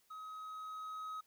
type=tone with level ramp; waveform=triangle; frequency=1269 Hz; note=D#6; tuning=34 cents sharp; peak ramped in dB=-44 to -39 dBFS; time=0.1-1.21 s; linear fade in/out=10 ms; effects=white hiss -73 dBFS RMS until 1.26 s